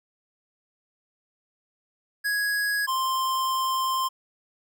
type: tone pair in turn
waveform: square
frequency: 1664 / 1048.3 Hz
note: G#6 / C6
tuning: +3 / +3 cents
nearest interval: minor sixth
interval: 800 cents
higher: first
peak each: -24 dBFS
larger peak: neither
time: 2.24-2.87 / 2.87-4.09 s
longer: second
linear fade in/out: 20 ms
effects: none